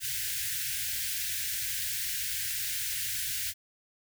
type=band-stop noise; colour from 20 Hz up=white; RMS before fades=-33 dBFS; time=0-3.54 s; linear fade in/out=50 ms; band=140 to 1500 Hz; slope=96 dB/octave; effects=none